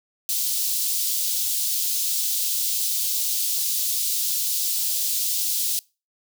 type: high-pass noise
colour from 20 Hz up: white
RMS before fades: -24 dBFS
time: 0.29-5.79 s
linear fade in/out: 0 ms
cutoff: 3600 Hz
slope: 24 dB/octave
effects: noise-tail reverb RT60 0.3 s tail -24 dB re dry